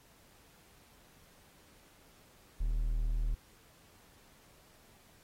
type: tone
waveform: triangle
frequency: 38.89 Hz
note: D#1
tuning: in tune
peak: -27 dBFS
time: 2.6-3.35 s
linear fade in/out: 10 ms
effects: pink hiss -63 dBFS RMS until 5.23 s + AAC 48 kbps